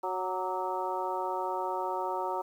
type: harmonic tone with a mistuned harmonic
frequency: 185 Hz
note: F#3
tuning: in tune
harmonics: 2 / 3 / 4 / 5 / 6 / 7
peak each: -37 / -38 / -37 / -33 / -42 / -42 dBFS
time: 0.03-2.42 s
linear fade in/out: 10 ms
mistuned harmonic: 6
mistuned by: +81 cents
effects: 10-bit